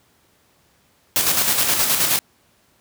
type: noise with tremolo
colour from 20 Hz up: white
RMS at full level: -17 dBFS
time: 1.16-2.19 s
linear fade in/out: 0 ms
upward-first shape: square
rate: 9.5 Hz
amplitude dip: 40%
effects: pink hiss -59 dBFS RMS until 2.8 s + high-pass 80 Hz 12 dB/octave